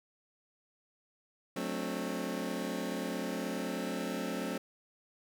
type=chord; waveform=25% pulse; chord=D dominant seventh; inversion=first; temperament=just; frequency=183.54 / 220.2 / 264.3 / 293.7 Hz; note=F#3 / A3 / C4 / D4; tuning=-14 / +2 / +18 / 0 cents; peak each=-36 / -36 / -35 / -38 dBFS; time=1.56-4.58 s; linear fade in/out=5 ms; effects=none

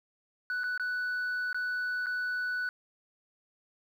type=tone with dropouts; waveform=sine; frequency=1485 Hz; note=F#6; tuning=6 cents sharp; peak=-27 dBFS; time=0.5-2.69 s; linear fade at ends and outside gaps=1 ms; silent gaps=0.635-0.64 / 0.777-0.797 / 1.529-1.545 / 2.06-2.067 s; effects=tanh soft clip ceiling -29 dBFS + 10-bit

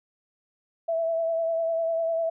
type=tone with vibrato; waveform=sine; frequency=659.3 Hz; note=E5; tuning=in tune; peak=-23 dBFS; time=0.88-2.3 s; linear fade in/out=10 ms; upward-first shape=triangle; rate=10 Hz; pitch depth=30 cents each way; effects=none

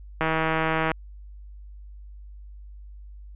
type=click train; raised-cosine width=0.5 ms; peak=-9 dBFS; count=114; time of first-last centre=0.21-0.916 s; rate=160 Hz; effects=added 50 Hz sine -40 dBFS peak until 3.35 s + resampled to 8000 Hz

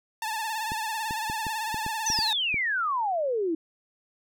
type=tone with vibrato; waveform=sawtooth; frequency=880 Hz; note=A5; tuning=in tune; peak=-25 dBFS; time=0.22-2.33 s; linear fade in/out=2 ms; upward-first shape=triangle; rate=18 Hz; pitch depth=82 cents each way
type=clicks; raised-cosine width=3 ms; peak=-23 dBFS; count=9; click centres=0.719 / 1.109 / 1.299 / 1.467 / 1.744 / 1.864 / 2.101 / 2.189 / 2.543 s
type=exponential sweep; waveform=sine; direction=down; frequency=6272 to 311.1 Hz; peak=-24 dBFS; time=2.06-3.55 s; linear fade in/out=5 ms
effects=none

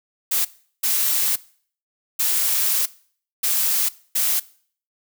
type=noise bursts at uneven times; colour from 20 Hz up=blue; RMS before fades=-20 dBFS; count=5; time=0.31-0.45 / 0.83-1.36 / 2.19-2.86 / 3.43-3.89 / 4.15-4.4 s; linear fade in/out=10 ms; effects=noise-tail reverb RT60 0.5 s tail -20 dB re dry

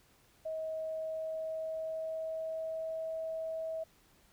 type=tone with pitch glide; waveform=sine; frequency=636 to 644.9 Hz; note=D#5 to E5; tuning=+38 to -38 cents; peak=-35 dBFS; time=0.45-3.84 s; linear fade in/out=10 ms; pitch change=+24 cents; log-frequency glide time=0.81-3.11 s; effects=pink hiss -66 dBFS RMS until 4.32 s

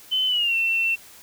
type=tone with pitch glide; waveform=sine; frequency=3045 to 2697 Hz; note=F#7 to E7; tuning=+49 to +39 cents; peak=-19 dBFS; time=0.11-0.96 s; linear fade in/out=20 ms; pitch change=-210 cents; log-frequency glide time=0.27-0.55 s; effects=white hiss -47 dBFS RMS until 1.22 s

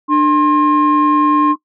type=tone pair together; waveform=sine; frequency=298.3 / 1063 Hz; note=D4 / C6; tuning=+27 / +27 cents; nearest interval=octave + minor seventh; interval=2200 cents; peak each=-10 dBFS; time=0.08-1.56 s; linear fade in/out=50 ms; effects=noise-tail reverb RT60 0.1 s tail -18 dB re dry + tanh soft clip ceiling -5 dBFS

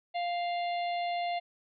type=harmonic tone; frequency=698.5 Hz; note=F5; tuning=in tune; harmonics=1 / 3 / 4 / 5 / 6; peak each=-30 / -41 / -45 / -47 / -48 dBFS; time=0.14-1.4 s; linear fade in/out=20 ms; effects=none

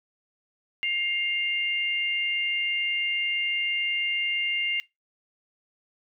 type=tone pair together; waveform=sine; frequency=2123 / 2794 Hz; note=C7 / F7; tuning=+25 / 0 cents; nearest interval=perfect fourth; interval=475 cents; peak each=-27 dBFS; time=0.83-4.8 s; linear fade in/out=0 ms; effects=noise-tail reverb RT60 0.2 s tail -21 dB re dry

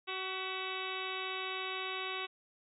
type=harmonic tone with a mistuned harmonic; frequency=376.2 Hz; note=F#4; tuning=29 cents sharp; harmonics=1 / 2 / 3 / 4 / 5 / 6 / 7 / 8 / 9 / 10; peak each=-44 / -47 / -43 / -48 / -48 / -46 / -43 / -47 / -48 / -46 dBFS; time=0.07-2.27 s; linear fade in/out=20 ms; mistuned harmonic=5; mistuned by=+70 cents; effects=none

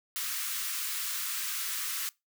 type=high-pass noise; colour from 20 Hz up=white; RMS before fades=-34 dBFS; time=0.16-2.09 s; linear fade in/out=0 ms; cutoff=1100 Hz; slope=48 dB/octave; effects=noise-tail reverb RT60 0.2 s tail -22 dB re dry

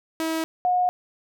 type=tone pair in turn; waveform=sawtooth / sine; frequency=322.3 / 723.5 Hz; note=E4 / F#5; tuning=-39 / -39 cents; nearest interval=octave + major second; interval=1400 cents; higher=second; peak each=-20 / -18 dBFS; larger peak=second; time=0.2-0.44 / 0.65-0.89 s; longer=neither; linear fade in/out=0 ms; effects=none

